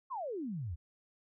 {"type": "exponential sweep", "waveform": "sine", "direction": "down", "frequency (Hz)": [1128, 73.8], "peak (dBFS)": -36, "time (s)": [0.1, 0.76], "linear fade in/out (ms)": 20, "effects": []}